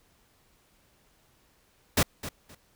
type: noise with echo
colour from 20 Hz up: pink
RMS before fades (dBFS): -22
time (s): 1.97-2.03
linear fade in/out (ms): 5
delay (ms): 260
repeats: 2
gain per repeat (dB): -14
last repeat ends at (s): 2.55
effects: pink hiss -65 dBFS RMS until 2.75 s